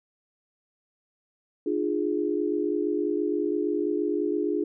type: chord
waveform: sine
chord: D diminished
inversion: none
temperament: equal with one note detuned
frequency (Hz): 300.4 / 349.2 / 415.3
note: D4 / F4 / Ab4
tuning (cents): +39 / 0 / 0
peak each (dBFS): -28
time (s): 1.66-4.64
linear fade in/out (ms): 5
effects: none